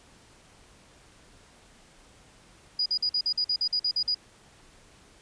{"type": "tone bursts", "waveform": "sine", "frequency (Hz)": 4909, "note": "D#8", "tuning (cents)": -24, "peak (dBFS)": -23, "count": 12, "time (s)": [2.79, 4.146], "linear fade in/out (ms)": 5, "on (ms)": 69, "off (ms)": 48, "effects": ["pink hiss -56 dBFS RMS until 5.21 s", "resampled to 22050 Hz"]}